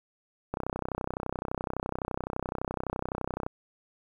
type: click train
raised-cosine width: 1 ms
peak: -17 dBFS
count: 94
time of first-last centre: 0.54-3.465 s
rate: 31.8 Hz
effects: 9-bit